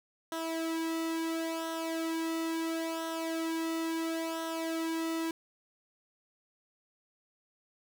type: tone with flanger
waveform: sawtooth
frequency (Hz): 326.6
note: E4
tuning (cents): -16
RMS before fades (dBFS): -34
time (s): 0.32-5.31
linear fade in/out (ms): 2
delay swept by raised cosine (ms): 0.42 to 1.82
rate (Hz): 0.73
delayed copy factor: -0.7
effects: none